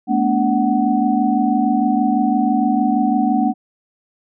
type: tone cluster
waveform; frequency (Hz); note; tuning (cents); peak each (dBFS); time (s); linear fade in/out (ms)
sine; 216.9 / 243.1 / 288.3 / 747; A3 / B3 / D4 / F#5; -25 / -27 / -32 / +16; -19; 0.07-3.54; 50
effects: none